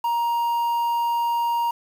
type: tone with quantisation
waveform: triangle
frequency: 940 Hz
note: A#5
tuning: 14 cents sharp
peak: -18 dBFS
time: 0.04-1.71 s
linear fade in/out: 5 ms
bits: 7
effects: none